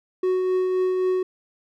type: tone with tremolo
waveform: triangle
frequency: 370 Hz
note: F#4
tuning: in tune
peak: -16 dBFS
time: 0.23-1.23 s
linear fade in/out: 5 ms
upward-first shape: triangle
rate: 3.8 Hz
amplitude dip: 30%
effects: none